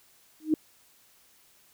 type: tone with exponential growth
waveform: sine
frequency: 311.1 Hz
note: D#4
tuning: in tune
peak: -16 dBFS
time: 0.4-0.54 s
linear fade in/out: 2 ms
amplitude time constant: 29 ms
effects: white hiss -61 dBFS RMS until 1.73 s